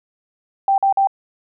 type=tone bursts; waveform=sine; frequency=784 Hz; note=G5; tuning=in tune; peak=-12 dBFS; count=3; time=0.68-1.072 s; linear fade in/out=2 ms; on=100 ms; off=46 ms; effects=none